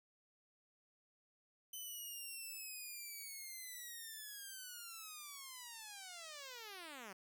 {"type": "linear sweep", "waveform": "5% pulse", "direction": "down", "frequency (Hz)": [3049, 181.6], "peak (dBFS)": -38, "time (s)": [1.73, 7.13], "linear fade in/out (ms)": 5, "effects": ["13-bit"]}